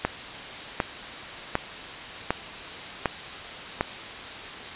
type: click train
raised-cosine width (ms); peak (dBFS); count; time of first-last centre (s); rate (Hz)
0.5; -7; 6; 0.05-3.809; 1.33
effects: white hiss -37 dBFS RMS until 4.75 s + resampled to 8000 Hz